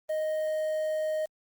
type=tone with quantisation; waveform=triangle; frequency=622.3 Hz; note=D#5; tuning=in tune; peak=-25 dBFS; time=0.09-1.26 s; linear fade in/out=10 ms; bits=8; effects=Opus 24 kbps